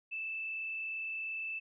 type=tone with frequency modulation; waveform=sine; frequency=2637 Hz; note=E7; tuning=in tune; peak=-36 dBFS; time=0.11-1.6 s; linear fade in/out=20 ms; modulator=37.3 Hz; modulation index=0.64; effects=none